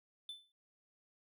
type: tone with exponential decay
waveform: triangle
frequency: 3520 Hz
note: A7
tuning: in tune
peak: -39 dBFS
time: 0.29-0.52 s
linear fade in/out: 2 ms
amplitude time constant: 48 ms
effects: none